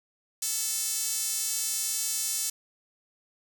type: tone with high-pass filter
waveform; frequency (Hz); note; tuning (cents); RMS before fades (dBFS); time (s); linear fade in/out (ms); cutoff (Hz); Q
sawtooth; 439.8; A4; -1; -30; 0.42-2.5; 5; 6900; 1.4
effects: none